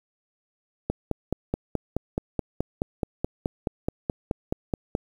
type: click train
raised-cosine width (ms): 2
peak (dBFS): -11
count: 20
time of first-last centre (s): 0.9-4.951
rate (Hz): 4.69
effects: 8-bit